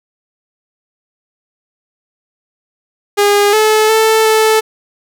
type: tone with pitch steps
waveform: sawtooth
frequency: 408.4 / 432.5 / 441.3 / 437.8 Hz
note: G#4 / A4 / A4 / A4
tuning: -29 / -30 / +5 / -9 cents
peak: -4 dBFS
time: 3.17-4.61 s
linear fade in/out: 20 ms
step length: 360 ms
effects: none